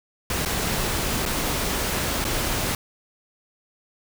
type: noise with dropouts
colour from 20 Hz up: pink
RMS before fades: -25 dBFS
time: 0.3-2.75 s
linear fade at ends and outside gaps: 2 ms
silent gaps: 0.451-0.458 / 1.254-1.26 / 2.243-2.25 s
effects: none